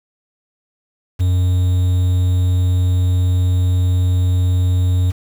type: tone with quantisation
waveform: triangle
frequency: 90.8 Hz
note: F#2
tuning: 32 cents flat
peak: -10 dBFS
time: 1.19-5.12 s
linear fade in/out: 20 ms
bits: 6
effects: none